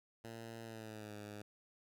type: tone with pitch glide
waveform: 10% pulse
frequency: 114.4 to 104.3 Hz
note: A#2 to G#2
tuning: -32 to +8 cents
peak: -39 dBFS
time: 0.24-1.42 s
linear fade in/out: 5 ms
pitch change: -160 cents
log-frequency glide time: 0.63-1.16 s
effects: none